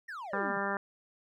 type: exponential sweep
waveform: triangle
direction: down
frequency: 1922 to 164.81 Hz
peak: -37 dBFS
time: 0.08-0.58 s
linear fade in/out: 10 ms
type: harmonic tone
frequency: 198.7 Hz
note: G3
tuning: 24 cents sharp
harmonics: 1 / 2 / 3 / 4 / 5 / 6 / 7 / 8 / 9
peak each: -39 / -39 / -39 / -39 / -39 / -39 / -39 / -39 / -39 dBFS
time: 0.33-0.77 s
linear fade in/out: 2 ms
effects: none